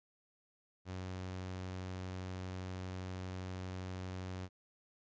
sawtooth tone, 92.5 Hz, F#2, in tune, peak -37 dBFS, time 0.85-4.49 s, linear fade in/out 50 ms, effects resampled to 16000 Hz

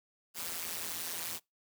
white noise with amplitude modulation, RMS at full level -35 dBFS, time 0.34-1.4 s, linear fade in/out 50 ms, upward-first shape sine, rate 168 Hz, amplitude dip 90%, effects noise-tail reverb RT60 0.2 s tail -25 dB re dry + high-pass 100 Hz 12 dB/octave

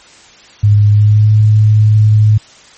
sine tone with pitch glide, 103.83 to 107 Hz, G#2 to A2, 0 to -48 cents, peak -4 dBFS, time 0.63-2.38 s, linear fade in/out 10 ms, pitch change +52 cents, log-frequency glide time 0.89-1.31 s, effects white hiss -40 dBFS RMS until 2.77 s + MP3 32 kbps

